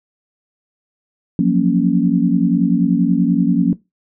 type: chord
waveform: sine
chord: Gb major seventh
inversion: third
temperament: equal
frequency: 174.61 / 185 / 233.1 / 277.2 Hz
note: F3 / Gb3 / Bb3 / Db4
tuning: 0 / 0 / 0 / 0 cents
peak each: -17 dBFS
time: 1.39-3.73 s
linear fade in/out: 2 ms
effects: noise-tail reverb RT60 0.2 s tail -19 dB re dry